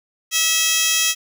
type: tone with high-pass filter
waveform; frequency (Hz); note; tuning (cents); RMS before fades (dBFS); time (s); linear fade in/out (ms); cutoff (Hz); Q
15% pulse; 648; E5; -30; -18; 0.31-1.15; 50; 3900; 1.9
effects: none